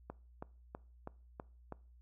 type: click train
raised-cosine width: 1 ms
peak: -29 dBFS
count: 6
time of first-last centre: 0.1-1.723 s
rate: 3.08 Hz
effects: noise-tail reverb RT60 0.4 s tail -22 dB re dry + added 60 Hz sine -58 dBFS peak until 2.01 s